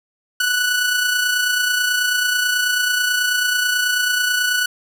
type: tone with amplitude modulation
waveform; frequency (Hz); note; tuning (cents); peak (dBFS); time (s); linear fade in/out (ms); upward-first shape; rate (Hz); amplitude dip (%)
sawtooth; 1480; F#6; 0; -11; 0.4-4.66; 5; sine; 29.2; 40
effects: none